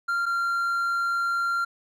triangle tone pair in turn, 1388 / 1382.2 Hz, F6 / F6, -11 / -18 cents, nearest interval unison, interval 7 cents, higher first, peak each -21 dBFS, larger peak neither, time 0.08-0.26 / 0.26-1.65 s, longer second, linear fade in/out 10 ms, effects none

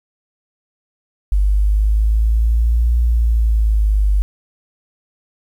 sine linear two-way sweep, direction up then down, 49 to 59.1 to 49.25 Hz, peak -11 dBFS, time 1.32-4.22 s, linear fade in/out 0 ms, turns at 2.98 s, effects 8-bit

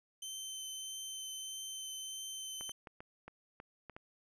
20% pulse tone with vibrato, 3086 Hz, G7, 28 cents flat, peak -36 dBFS, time 0.22-2.72 s, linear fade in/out 5 ms, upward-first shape triangle, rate 1.6 Hz, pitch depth 9 cents each way
clicks, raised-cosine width 0.5 ms, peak -33 dBFS, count 8, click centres 2.61 / 2.694 / 2.872 / 3.005 / 3.28 / 3.601 / 3.897 / 3.965 s
effects none

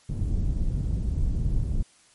pink low-pass noise, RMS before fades -25 dBFS, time 0.09-1.83 s, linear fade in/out 5 ms, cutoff 130 Hz, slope 12 dB/octave, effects white hiss -58 dBFS RMS until 2.14 s + MP3 48 kbps

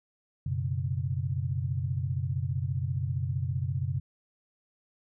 sine chord, F# suspended fourth, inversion none, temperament equal, 92.5 / 123.47 / 138.59 Hz, F#2 / B2 / C#3, 0 / 0 / 0 cents, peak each -32 dBFS, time 0.46-4 s, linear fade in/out 5 ms, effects none

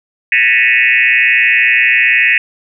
sine tone with frequency modulation, 2217 Hz, C#7, in tune, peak -7 dBFS, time 0.32-2.38 s, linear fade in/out 2 ms, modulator 121 Hz, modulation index 3.7, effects none

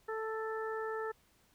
harmonic tone, 440.8 Hz, A4, 3 cents sharp, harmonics 1 / 2 / 3 / 4, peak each -37 / -44 / -43 / -45 dBFS, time 0.08-1.12 s, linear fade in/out 10 ms, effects pink hiss -69 dBFS RMS until 1.54 s

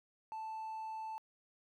triangle tone, 880 Hz, A5, in tune, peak -38 dBFS, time 0.32-1.18 s, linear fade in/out 0 ms, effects tanh soft clip ceiling -34 dBFS

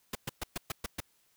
pink noise bursts, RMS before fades -35 dBFS, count 7, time 0.13-1.004 s, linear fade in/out 5 ms, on 22 ms, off 120 ms, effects white hiss -70 dBFS RMS until 1.36 s

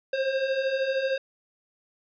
square beating tone pair, 523 / 536 Hz, C5 / C5, -1 / +42 cents, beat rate 13 Hz, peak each -32 / -26 dBFS, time 0.13-1.18 s, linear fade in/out 5 ms, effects resampled to 11025 Hz + 10-bit

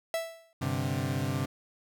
45% pulse tone with exponential decay, 659.3 Hz, E5, in tune, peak -26 dBFS, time 0.14-0.53 s, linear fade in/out 1 ms, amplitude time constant 84 ms
30% pulse chord, G suspended fourth, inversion none, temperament equal, 98 / 130.81 / 146.83 Hz, G2 / C3 / D3, 0 / 0 / 0 cents, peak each -32 / -29 / -32 dBFS, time 0.61-1.46 s, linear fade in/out 10 ms
effects none

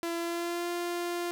sawtooth tone with pitch glide, 337.9 to 348 Hz, E4 to F4, +43 to -6 cents, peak -27 dBFS, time 0.03-1.31 s, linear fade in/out 0 ms, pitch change +51 cents, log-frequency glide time 0.16-0.7 s, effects 11-bit

